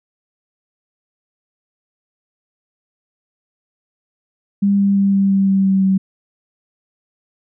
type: tone with pitch steps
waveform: sine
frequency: 200 / 198.73 / 197.47 / 196.22 / 194.98 / 193.75 / 192.52 / 191.3 Hz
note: G3 / G3 / G3 / G3 / G3 / G3 / G3 / G3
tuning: +35 / +24 / +13 / +2 / -9 / -20 / -31 / -42 cents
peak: -11 dBFS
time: 4.62-5.98 s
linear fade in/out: 10 ms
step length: 170 ms
effects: none